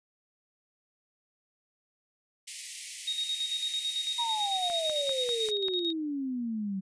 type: high-pass noise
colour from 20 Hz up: white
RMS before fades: -39 dBFS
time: 2.47-5.51 s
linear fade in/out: 10 ms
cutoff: 1900 Hz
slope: 96 dB/octave
type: tone with tremolo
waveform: sine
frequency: 3747 Hz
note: A#7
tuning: 8 cents sharp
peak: -28 dBFS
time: 3.07-5.93 s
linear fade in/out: 10 ms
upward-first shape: square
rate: 9 Hz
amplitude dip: 55%
type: exponential sweep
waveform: sine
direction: down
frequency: 963 to 187.6 Hz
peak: -30 dBFS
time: 4.18-6.81 s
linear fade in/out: 20 ms
type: click train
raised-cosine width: 0.3 ms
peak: -25 dBFS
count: 6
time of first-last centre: 4.7-5.684 s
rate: 5.08 Hz
effects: resampled to 22050 Hz